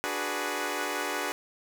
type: chord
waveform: 10% pulse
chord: G# half-diminished seventh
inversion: second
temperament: equal with one note detuned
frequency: 293.7 / 370 / 415.3 / 491.6 Hz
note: D4 / F#4 / G#4 / B4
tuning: 0 / 0 / 0 / -8 cents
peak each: -27 dBFS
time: 0.04-1.32 s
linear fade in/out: 0 ms
effects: none